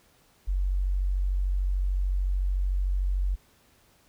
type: tone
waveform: sine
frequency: 46.76 Hz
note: F#1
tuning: 19 cents sharp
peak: -23 dBFS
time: 0.47-3.36 s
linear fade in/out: 20 ms
effects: pink hiss -62 dBFS RMS until 4.08 s